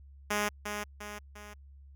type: tone with echo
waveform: 5% pulse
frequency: 207.7 Hz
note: G#3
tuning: in tune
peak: -17 dBFS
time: 0.3-0.49 s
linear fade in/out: 10 ms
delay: 350 ms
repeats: 3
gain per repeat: -6 dB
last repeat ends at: 1.54 s
effects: added 69 Hz sine -50 dBFS peak until 1.95 s